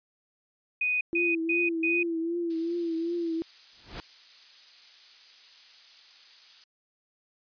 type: tone bursts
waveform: sine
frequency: 2489 Hz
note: D#7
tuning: in tune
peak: -24 dBFS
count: 4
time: 0.81-2.03 s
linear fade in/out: 5 ms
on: 200 ms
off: 140 ms
type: tone with vibrato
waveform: sine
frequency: 335.9 Hz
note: E4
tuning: 33 cents sharp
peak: -27 dBFS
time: 1.13-3.42 s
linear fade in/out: 0 ms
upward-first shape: triangle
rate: 2.6 Hz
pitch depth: 64 cents each way
type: noise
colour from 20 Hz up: violet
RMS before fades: -39 dBFS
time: 2.5-6.64 s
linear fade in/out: 2 ms
type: noise with exponential growth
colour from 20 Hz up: pink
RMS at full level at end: -35 dBFS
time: 3.72-4 s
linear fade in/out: 0 ms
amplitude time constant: 60 ms
effects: resampled to 11025 Hz